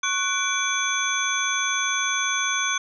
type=tone cluster; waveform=sine; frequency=1101 / 1487 / 2321 / 3413 / 6240 Hz; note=C#6 / F#6 / D7 / G#7 / G8; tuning=-12 / +8 / -21 / +47 / -9 cents; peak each=-28 dBFS; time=0.03-2.78 s; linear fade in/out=5 ms; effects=none